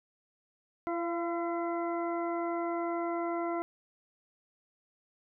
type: harmonic tone with a mistuned harmonic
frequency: 338.9 Hz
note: E4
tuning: 48 cents sharp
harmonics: 1 / 2 / 3 / 4 / 6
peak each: -33 / -35 / -40 / -41 / -47 dBFS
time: 0.87-3.62 s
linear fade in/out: 0 ms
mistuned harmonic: 2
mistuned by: +20 cents
effects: none